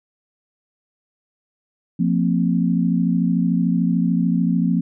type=chord; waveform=sine; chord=F suspended fourth; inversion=none; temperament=equal with one note detuned; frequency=174.61 / 228.2 / 261.6 Hz; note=F3 / Bb3 / C4; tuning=0 / -37 / 0 cents; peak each=-18 / -21 / -22 dBFS; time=1.99-4.81 s; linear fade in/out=10 ms; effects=none